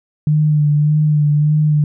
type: tone with vibrato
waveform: sine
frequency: 150.1 Hz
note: D3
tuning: 38 cents sharp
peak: -10 dBFS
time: 0.27-1.84 s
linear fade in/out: 2 ms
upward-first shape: sine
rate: 1.7 Hz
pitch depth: 30 cents each way
effects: none